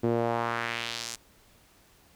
sawtooth tone with band-pass filter sweep, 116.8 Hz, A#2, 4 cents sharp, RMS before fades -30 dBFS, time 0.03-1.16 s, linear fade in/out 10 ms, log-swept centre 340 to 7300 Hz, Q 1.6, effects pink hiss -60 dBFS RMS until 2.15 s

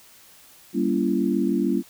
sine chord, G diminished seventh, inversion none, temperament just, 196 / 235.2 / 282.2 / 338.7 Hz, G3 / Bb3 / Db4 / Fb4, 0 / +16 / +31 / +47 cents, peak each -25 dBFS, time 0.73-1.83 s, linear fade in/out 50 ms, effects white hiss -51 dBFS RMS until 1.89 s

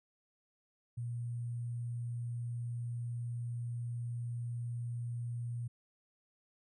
sine tone with sample-and-hold, 119.3 Hz, A#2, 41 cents sharp, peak -36 dBFS, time 0.97-5.68 s, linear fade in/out 10 ms, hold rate 8820 Hz, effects resampled to 24000 Hz

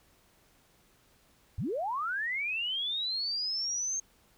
sine linear sweep, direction up, 66.4 to 6440 Hz, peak -30 dBFS, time 1.58-4 s, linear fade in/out 5 ms, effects pink hiss -65 dBFS RMS until 4.37 s

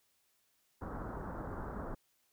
pink low-pass noise, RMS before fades -42 dBFS, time 0.81-1.95 s, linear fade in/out 10 ms, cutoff 1500 Hz, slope 48 dB/octave, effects white hiss -75 dBFS RMS until 2.32 s

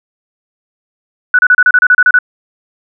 sine tone bursts, 1480 Hz, F#6, in tune, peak -3 dBFS, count 11, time 1.34-2.188 s, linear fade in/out 2 ms, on 48 ms, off 32 ms, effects none

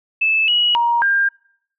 sine tone with pitch steps, 2622 / 2913 / 943 / 1601 Hz, E7 / F#7 / A#5 / G6, -10 / -28 / +20 / +36 cents, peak -13 dBFS, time 0.21-1.29 s, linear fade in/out 10 ms, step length 270 ms, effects noise-tail reverb RT60 0.7 s tail -25 dB re dry

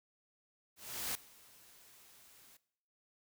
white noise with ADSR envelope, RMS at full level -37 dBFS, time 0.76-2.57 s, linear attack 390 ms, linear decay 3 ms, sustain -24 dB, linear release 4 ms, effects noise-tail reverb RT60 0.7 s tail -19 dB re dry

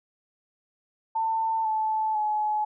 sine tone with pitch steps, 894 / 871.6 / 849.7 Hz, A5 / A5 / G#5, +27 / -17 / +39 cents, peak -23 dBFS, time 1.15-2.65 s, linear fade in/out 10 ms, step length 500 ms, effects none

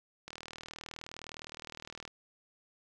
click train, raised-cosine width 0.2 ms, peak -26 dBFS, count 72, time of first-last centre 0.28-2.077 s, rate 39.5 Hz, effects none

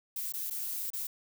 violet noise with dropouts, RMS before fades -36 dBFS, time 0.16-1.07 s, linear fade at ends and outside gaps 5 ms, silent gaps 0.323-0.337 / 0.5-0.507 / 0.904-0.933 s, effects none

